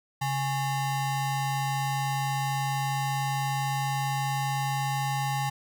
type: ring-modulated tone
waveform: square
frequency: 482.2 Hz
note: B4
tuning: 41 cents flat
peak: -24 dBFS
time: 0.21-5.5 s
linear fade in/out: 10 ms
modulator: 346 Hz
effects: none